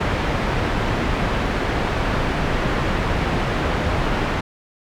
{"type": "low-pass noise", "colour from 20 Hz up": "pink", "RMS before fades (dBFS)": -21, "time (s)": [0, 4.41], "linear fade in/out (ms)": 10, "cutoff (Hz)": 2300, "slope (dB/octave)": 12, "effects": []}